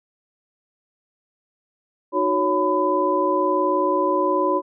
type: tone cluster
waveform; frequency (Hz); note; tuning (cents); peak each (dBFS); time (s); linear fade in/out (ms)
sine; 309.5 / 368.3 / 557 / 1003; D#4 / F#4 / C#5 / B5; -9 / -8 / +8 / +26; -25 / -23 / -23 / -21; 2.12-4.62; 50
effects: none